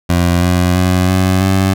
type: tone with pitch steps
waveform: 20% pulse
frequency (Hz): 87.31 / 89.3 / 91.33 / 93.41 / 95.54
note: F2 / F2 / F#2 / F#2 / G2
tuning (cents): 0 / +39 / -22 / +17 / -44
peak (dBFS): -5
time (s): 0.09-1.74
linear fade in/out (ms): 10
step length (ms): 330
effects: none